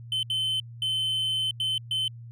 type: tone bursts at uneven times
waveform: triangle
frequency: 3066 Hz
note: G7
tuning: 39 cents flat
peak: -23 dBFS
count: 5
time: 0.12-0.23 / 0.3-0.6 / 0.82-1.51 / 1.6-1.78 / 1.91-2.08 s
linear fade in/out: 2 ms
effects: added 117 Hz sine -40 dBFS peak until 2.31 s